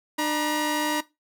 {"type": "tone pair together", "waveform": "sawtooth", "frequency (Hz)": [300.5, 954], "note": ["D4", "A#5"], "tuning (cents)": [40, 40], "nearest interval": "octave + minor sixth", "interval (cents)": 2000, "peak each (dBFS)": -22, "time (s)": [0.18, 1.01], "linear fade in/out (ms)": 10, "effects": ["noise-tail reverb RT60 0.2 s tail -17 dB re dry"]}